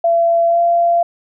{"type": "tone with pitch glide", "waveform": "sine", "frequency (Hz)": [676, 686.2], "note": ["E5", "F5"], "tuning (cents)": [43, -31], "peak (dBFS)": -10, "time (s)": [0.04, 1.03], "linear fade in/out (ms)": 5, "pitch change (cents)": 26, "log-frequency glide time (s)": [0.47, 0.6], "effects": []}